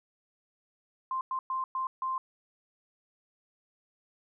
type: tone bursts at uneven times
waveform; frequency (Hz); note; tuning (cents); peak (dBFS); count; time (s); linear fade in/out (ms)
sine; 1046.5; C6; 0; -29; 5; 1.11-1.21 / 1.31-1.39 / 1.5-1.64 / 1.75-1.87 / 2.02-2.18; 2
effects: none